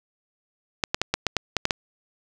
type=clicks; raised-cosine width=0.2 ms; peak=-4 dBFS; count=9; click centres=0.838 / 0.945 / 1.016 / 1.14 / 1.267 / 1.367 / 1.567 / 1.654 / 1.708 s; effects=none